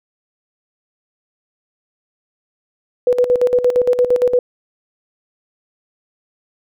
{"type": "tone with tremolo", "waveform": "sine", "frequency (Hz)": 493.9, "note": "B4", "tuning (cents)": 0, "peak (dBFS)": -9, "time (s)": [3.07, 4.39], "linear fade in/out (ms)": 2, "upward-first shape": "square", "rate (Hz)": 8.7, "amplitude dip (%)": 70, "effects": []}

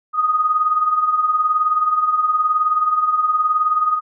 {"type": "tone with tremolo", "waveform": "sine", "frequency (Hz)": 1244, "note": "D#6", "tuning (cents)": -1, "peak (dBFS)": -11, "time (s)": [0.13, 4.01], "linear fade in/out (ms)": 50, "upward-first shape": "triangle", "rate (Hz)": 19, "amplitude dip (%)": 70, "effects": []}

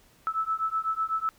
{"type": "beating tone pair", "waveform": "sine", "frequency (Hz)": [1306, 1314], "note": ["E6", "E6"], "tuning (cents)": [-17, -6], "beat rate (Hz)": 8, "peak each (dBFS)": -29, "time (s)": [0.27, 1.29], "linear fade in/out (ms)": 0, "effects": ["pink hiss -60 dBFS RMS until 1.38 s"]}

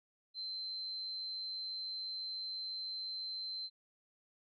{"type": "tone", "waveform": "sine", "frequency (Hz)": 4097, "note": "C8", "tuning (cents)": -37, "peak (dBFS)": -39, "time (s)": [0.34, 3.7], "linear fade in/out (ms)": 50, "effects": []}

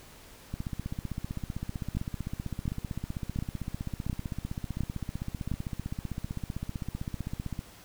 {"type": "two click trains", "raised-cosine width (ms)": 5, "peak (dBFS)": [-17, -21], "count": [6, 111], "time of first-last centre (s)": [[1.97, 5.516], [0.54, 7.591]], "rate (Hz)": [1.41, 15.6], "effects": ["pink hiss -52 dBFS RMS until 7.84 s"]}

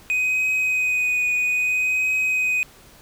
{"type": "tone with vibrato", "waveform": "triangle", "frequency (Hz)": 2500, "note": "D#7", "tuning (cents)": 8, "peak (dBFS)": -17, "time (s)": [0.1, 2.63], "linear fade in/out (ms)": 0, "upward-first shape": "triangle", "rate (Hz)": 0.61, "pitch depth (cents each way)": 21, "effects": ["pink hiss -49 dBFS RMS until 3.01 s"]}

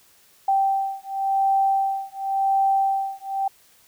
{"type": "beating tone pair", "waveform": "sine", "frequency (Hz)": [780, 780.92], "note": ["G5", "G5"], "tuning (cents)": [-9, -7], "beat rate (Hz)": 0.92, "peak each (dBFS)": -22, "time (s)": [0.48, 3.48], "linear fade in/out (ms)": 5, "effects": ["white hiss -56 dBFS RMS until 3.87 s"]}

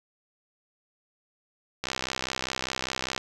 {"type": "click train", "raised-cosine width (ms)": 0.2, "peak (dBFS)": -11, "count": 88, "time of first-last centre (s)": [1.84, 3.178], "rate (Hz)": 65, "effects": []}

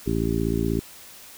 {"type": "harmonic tone", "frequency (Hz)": 56.2, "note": "A1", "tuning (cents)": 37, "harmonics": [1, 2, 3, 4, 5, 6, 7], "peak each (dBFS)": [-29, -29, -29, -29, -29, -29, -29], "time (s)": [0.06, 0.8], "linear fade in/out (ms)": 10, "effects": ["white hiss -45 dBFS RMS until 1.37 s"]}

